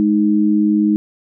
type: tone pair together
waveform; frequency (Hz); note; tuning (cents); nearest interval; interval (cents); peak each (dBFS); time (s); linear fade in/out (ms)
sine; 210.4 / 311.6; G#3 / D#4; +23 / +3; perfect fifth; 680; -14; 0-0.96; 0
effects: none